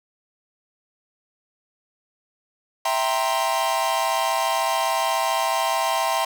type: chord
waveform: 45% pulse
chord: C dominant seventh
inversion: first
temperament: equal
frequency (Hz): 659.3 / 784 / 932.3 / 1046.5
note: E5 / G5 / Bb5 / C6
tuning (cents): 0 / 0 / 0 / 0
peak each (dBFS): -26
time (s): 2.85-6.25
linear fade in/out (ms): 5
effects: none